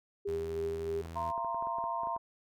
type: tone with tremolo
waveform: sine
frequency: 401.6 Hz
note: G4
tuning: 42 cents sharp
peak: -31 dBFS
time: 0.25-1.02 s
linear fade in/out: 10 ms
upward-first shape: sine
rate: 3.2 Hz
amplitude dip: 40%
type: tone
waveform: sawtooth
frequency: 82.9 Hz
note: E2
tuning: 10 cents sharp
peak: -38 dBFS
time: 0.27-1.32 s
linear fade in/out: 20 ms
type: clicks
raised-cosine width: 1 ms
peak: -33 dBFS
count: 11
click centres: 1.057 / 1.379 / 1.447 / 1.546 / 1.625 / 1.671 / 1.785 / 1.84 / 2.034 / 2.072 / 2.164 s
type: chord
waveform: sine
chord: F suspended fourth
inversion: none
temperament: equal with one note detuned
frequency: 680.5 / 932.3 / 1046.5 Hz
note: F5 / Bb5 / C6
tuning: -45 / 0 / 0 cents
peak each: -38 / -35 / -37 dBFS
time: 1.15-2.18 s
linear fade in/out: 20 ms
effects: none